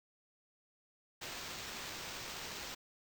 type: noise with sample-and-hold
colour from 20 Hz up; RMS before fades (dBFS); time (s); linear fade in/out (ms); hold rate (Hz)
white; -45; 1.21-2.75; 10; 11025
effects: none